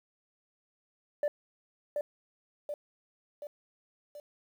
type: tone with echo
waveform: sine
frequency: 587.3 Hz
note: D5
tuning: in tune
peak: -23 dBFS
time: 1.23-1.28 s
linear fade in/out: 2 ms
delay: 730 ms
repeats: 4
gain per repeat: -5 dB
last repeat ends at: 4.2 s
effects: tanh soft clip ceiling -25 dBFS + 10-bit